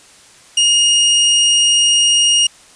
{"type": "tone", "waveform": "sawtooth", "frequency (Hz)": 2857, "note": "F7", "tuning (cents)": 39, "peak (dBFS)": -6, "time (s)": [0.57, 2.47], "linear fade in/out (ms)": 5, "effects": ["white hiss -44 dBFS RMS until 2.75 s", "resampled to 22050 Hz"]}